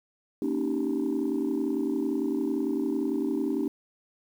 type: chord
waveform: sine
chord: Eb dominant seventh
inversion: second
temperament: just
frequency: 233.3 / 280 / 311.1 / 388.9 Hz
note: Bb3 / Db4 / Eb4 / G4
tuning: +2 / +18 / 0 / -14 cents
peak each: -32 / -28 / -29 / -31 dBFS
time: 0.42-3.68 s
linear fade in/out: 2 ms
effects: tanh soft clip ceiling -19 dBFS + 9-bit